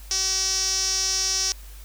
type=tone with band-pass filter; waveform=sawtooth; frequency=380.9 Hz; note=G4; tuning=50 cents flat; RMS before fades=-24 dBFS; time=0.11-1.52 s; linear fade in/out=0 ms; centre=5600 Hz; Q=7.5; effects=added 50 Hz sine -39 dBFS peak until 1.84 s + white hiss -49 dBFS RMS until 1.84 s